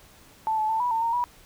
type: tone with pitch steps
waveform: sine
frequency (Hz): 880 / 864 / 888 / 978 / 902 / 923 / 972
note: A5 / A5 / A5 / B5 / A5 / A#5 / B5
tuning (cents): 0 / -32 / +16 / -17 / +43 / -17 / -28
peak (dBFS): -22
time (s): 0.47-1.24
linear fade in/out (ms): 0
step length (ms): 110
effects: pink hiss -53 dBFS RMS until 1.45 s